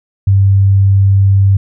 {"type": "tone", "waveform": "sine", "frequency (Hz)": 98, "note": "G2", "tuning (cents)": 0, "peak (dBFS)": -5, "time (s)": [0.27, 1.57], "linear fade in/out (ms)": 5, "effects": []}